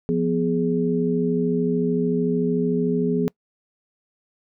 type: tone cluster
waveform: sine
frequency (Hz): 173.4 / 246.8 / 417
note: F3 / B3 / G#4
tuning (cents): -12 / -1 / +7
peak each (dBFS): -23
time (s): 0.09-3.28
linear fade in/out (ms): 0
effects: noise-tail reverb RT60 0.1 s tail -25 dB re dry